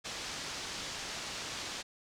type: low-pass noise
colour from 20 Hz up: white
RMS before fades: -41 dBFS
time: 0.04-1.83 s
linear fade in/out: 20 ms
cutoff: 6400 Hz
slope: 24 dB/octave
effects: none